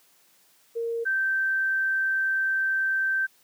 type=tone pair in turn; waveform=sine; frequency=463.1 / 1557.7 Hz; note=A#4 / G6; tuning=-11 / -11 cents; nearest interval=octave + major sixth; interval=2100 cents; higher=second; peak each=-26 / -22 dBFS; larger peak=second; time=0.75-1.05 / 1.05-3.27 s; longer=second; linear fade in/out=20 ms; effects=white hiss -61 dBFS RMS until 3.43 s + high-pass 150 Hz 12 dB/octave